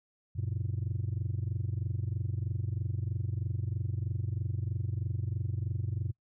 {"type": "chord", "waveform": "sine", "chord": "F# major", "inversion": "none", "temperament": "just", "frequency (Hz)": [92.5, 115.62, 138.75], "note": ["F#2", "A#2", "C#3"], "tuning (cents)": [0, -14, 2], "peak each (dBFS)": [-32, -32, -37], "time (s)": [0.35, 6.12], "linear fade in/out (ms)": 20, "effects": ["noise-tail reverb RT60 0.1 s tail -24 dB re dry", "tanh soft clip ceiling -26 dBFS"]}